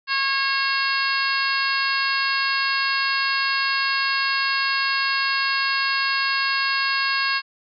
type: harmonic tone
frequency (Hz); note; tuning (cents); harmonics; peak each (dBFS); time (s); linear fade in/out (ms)
545; C#5; -29; 2 / 3 / 4 / 5 / 6 / 7 / 8 / 9; -26 / -24 / -30 / -27 / -36 / -35 / -27 / -30; 0.07-7.42; 50
effects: none